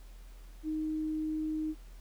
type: tone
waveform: sine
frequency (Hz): 311.1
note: D#4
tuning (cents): 0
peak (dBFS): -31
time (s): 0.63-1.75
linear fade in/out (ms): 50
effects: added 41 Hz sine -47 dBFS peak until 2 s + pink hiss -62 dBFS RMS until 2 s